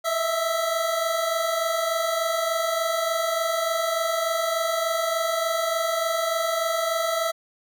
25% pulse tone pair together, 640 / 663.4 Hz, D#5 / E5, +49 / +11 cents, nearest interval minor second, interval 62 cents, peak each -25 / -20 dBFS, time 0.04-7.32 s, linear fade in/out 20 ms, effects none

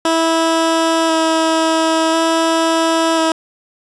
15% pulse tone with vibrato, 324.8 Hz, E4, 26 cents flat, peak -6 dBFS, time 0.05-3.32 s, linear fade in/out 2 ms, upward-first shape square, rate 0.48 Hz, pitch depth 11 cents each way, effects resampled to 22050 Hz + 8-bit

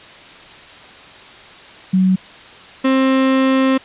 sine / 35% pulse tone pair in turn, 187.1 / 264.6 Hz, F#3 / C4, +20 / +20 cents, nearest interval tritone, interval 600 cents, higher second, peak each -10 dBFS, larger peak neither, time 1.93-2.16 / 2.84-3.78 s, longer second, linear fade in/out 10 ms, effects white hiss -39 dBFS RMS until 3.84 s + resampled to 8000 Hz

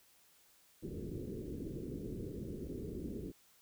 white low-pass noise, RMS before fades -43 dBFS, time 0.82-3.32 s, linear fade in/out 20 ms, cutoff 430 Hz, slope 48 dB/octave, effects white hiss -67 dBFS RMS until 3.61 s

